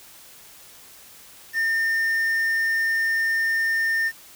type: tone with quantisation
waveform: triangle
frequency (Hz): 1810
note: A6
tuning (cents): +48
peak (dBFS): -18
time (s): 1.53-4.12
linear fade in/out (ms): 50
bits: 7
effects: white hiss -47 dBFS RMS until 4.35 s